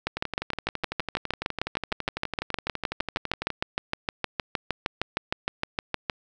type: two click trains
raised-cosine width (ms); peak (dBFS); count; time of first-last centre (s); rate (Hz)
0.3; -9 / -13; 40 / 41; 0.07-6.098 / 0.17-3.503; 6.47 / 12
effects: none